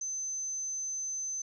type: tone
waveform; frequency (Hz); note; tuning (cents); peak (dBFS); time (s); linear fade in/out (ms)
sine; 6150; G8; -34; -33; 0.01-1.42; 5
effects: none